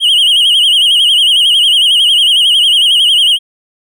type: tone with vibrato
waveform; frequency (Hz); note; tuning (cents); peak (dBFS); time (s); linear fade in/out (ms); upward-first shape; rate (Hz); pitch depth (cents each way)
triangle; 3052; G7; -47; -4; 0-3.39; 50; sine; 11; 120
effects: none